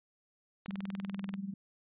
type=click train; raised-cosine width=0.3 ms; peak=-28 dBFS; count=15; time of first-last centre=0.66-1.34 s; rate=20.6 Hz
type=tone with tremolo; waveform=sine; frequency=196 Hz; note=G3; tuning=in tune; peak=-33 dBFS; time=0.68-1.54 s; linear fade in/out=5 ms; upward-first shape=sine; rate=20 Hz; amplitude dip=75%
effects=resampled to 8000 Hz